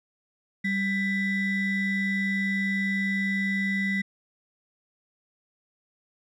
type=ring-modulated tone; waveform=triangle; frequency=895 Hz; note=A5; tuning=29 cents sharp; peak=-19 dBFS; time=0.64-4.02 s; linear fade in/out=10 ms; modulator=1090 Hz; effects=none